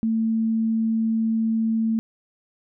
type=tone; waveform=sine; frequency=223.8 Hz; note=A3; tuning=30 cents sharp; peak=-19 dBFS; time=0.03-1.99 s; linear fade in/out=0 ms; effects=none